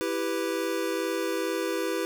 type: chord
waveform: square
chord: E minor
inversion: none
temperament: equal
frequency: 329.6 / 392 / 493.9 Hz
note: E4 / G4 / B4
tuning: 0 / 0 / 0 cents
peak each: -32 dBFS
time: 0.01-2.05 s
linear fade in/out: 0 ms
effects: none